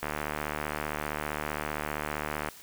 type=click train; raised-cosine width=0.5 ms; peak=-16 dBFS; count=186; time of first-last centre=0.03-2.487 s; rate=75.3 Hz; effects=white hiss -50 dBFS RMS until 2.62 s